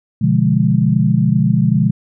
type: chord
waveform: sine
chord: B diminished seventh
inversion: none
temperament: equal with one note detuned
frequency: 124.4 / 146.83 / 174.61 / 207.7 Hz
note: B2 / D3 / F3 / Ab3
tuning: +13 / 0 / 0 / 0 cents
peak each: -16 dBFS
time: 0.21-1.91 s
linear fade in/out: 10 ms
effects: none